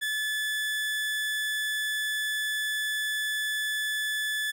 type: tone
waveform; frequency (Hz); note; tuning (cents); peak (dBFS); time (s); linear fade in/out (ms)
30% pulse; 1730; A6; -30; -25; 0.01-4.52; 20
effects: none